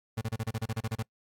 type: tone bursts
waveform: 35% pulse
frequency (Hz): 111.8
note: A2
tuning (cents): +28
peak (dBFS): -28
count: 12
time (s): 0.17-1.029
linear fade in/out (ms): 10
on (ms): 45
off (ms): 29
effects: noise-tail reverb RT60 0.1 s tail -25 dB re dry + AAC 48 kbps